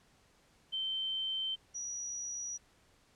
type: tone pair in turn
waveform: sine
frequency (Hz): 3104 / 5816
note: G7 / F#8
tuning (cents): -18 / -31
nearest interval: major seventh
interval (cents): 1087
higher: second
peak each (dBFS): -33 / -37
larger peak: first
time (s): 0.72-1.56 / 1.74-2.58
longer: neither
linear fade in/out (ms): 20
effects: pink hiss -67 dBFS RMS until 3.15 s + low-pass 9000 Hz 12 dB/octave